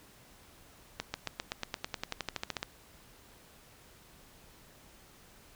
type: accelerating click train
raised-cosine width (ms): 0.2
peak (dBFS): -16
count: 18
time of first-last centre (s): 1-2.629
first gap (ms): 140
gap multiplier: 0.95
effects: pink hiss -58 dBFS RMS until 5.55 s